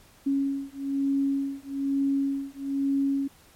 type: beating tone pair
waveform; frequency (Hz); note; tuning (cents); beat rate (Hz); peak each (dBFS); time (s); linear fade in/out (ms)
sine; 275.4 / 276.5; C#4 / C#4; -11 / -4; 1.1; -27; 0.26-3.28; 10
effects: pink hiss -56 dBFS RMS until 3.55 s + MP3 64 kbps